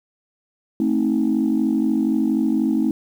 sine chord, A diminished, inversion none, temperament just, 220 / 264 / 316.8 Hz, A3 / C4 / Eb4, 0 / +16 / +31 cents, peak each -20 dBFS, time 0.8-2.91 s, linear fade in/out 2 ms, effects tanh soft clip ceiling -10 dBFS + 8-bit

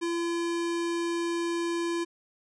square tone, 340 Hz, F4, 46 cents flat, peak -28 dBFS, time 0.01-2.05 s, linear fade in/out 20 ms, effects resampled to 22050 Hz

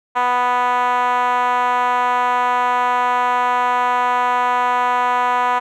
5% pulse tone with band-pass filter, 247 Hz, B3, in tune, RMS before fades -17 dBFS, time 0.15-5.6 s, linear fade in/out 20 ms, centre 920 Hz, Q 3.4, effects none

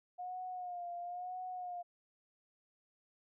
sine tone with vibrato, 717 Hz, F5, 45 cents sharp, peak -40 dBFS, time 0.18-1.83 s, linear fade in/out 20 ms, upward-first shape sine, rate 1 Hz, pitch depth 49 cents each way, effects none

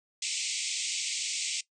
white band-pass noise, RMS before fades -33 dBFS, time 0.22-1.61 s, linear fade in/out 5 ms, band 2100 to 8400 Hz, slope 96 dB/octave, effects noise-tail reverb RT60 0.1 s tail -18 dB re dry

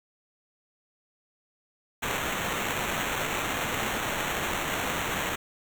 white noise with sample-and-hold, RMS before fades -30 dBFS, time 2.02-5.36 s, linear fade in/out 10 ms, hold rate 4900 Hz, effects none

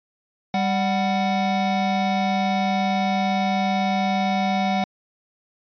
square tone pair together, 196.72 / 744 Hz, G3 / F#5, +6 / +9 cents, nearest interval octave + major seventh, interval 2303 cents, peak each -23 dBFS, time 0.54-4.84 s, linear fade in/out 2 ms, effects resampled to 11025 Hz

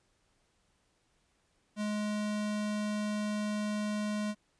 square tone, 210 Hz, G#3, 19 cents sharp, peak -32 dBFS, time 1.76-4.35 s, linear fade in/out 50 ms, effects pink hiss -73 dBFS RMS until 4.59 s + resampled to 22050 Hz

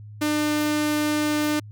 sawtooth tone with notch filter, 300.4 Hz, D4, 39 cents sharp, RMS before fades -23 dBFS, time 0.21-1.6 s, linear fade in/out 10 ms, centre 750 Hz, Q 2, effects added 105 Hz sine -38 dBFS peak until 1.71 s

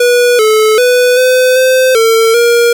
square tone with pitch steps, 487 / 433.4 / 495.6 / 508 / 516 / 451.3 / 472.4 Hz, B4 / A4 / B4 / B4 / C5 / A4 / A#4, -24 / -26 / +6 / +49 / -24 / +44 / +23 cents, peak -6 dBFS, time 0-2.73 s, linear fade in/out 5 ms, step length 390 ms, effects none

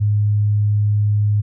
sine tone, 104.2 Hz, G#2, 6 cents sharp, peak -13 dBFS, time 0-1.42 s, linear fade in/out 20 ms, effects none

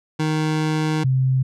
25% pulse / sine tone pair in turn, 155.56 / 130.81 Hz, D#3 / C3, 0 / 0 cents, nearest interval minor third, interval 300 cents, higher first, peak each -15 dBFS, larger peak neither, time 0.19-1.04 / 1.04-1.43 s, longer first, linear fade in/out 10 ms, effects low-pass 7000 Hz 12 dB/octave

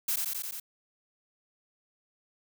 blue noise with echo, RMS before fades -29 dBFS, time 0.08-0.16 s, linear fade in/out 5 ms, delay 88 ms, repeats 5, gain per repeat -2 dB, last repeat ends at 0.6 s, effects none

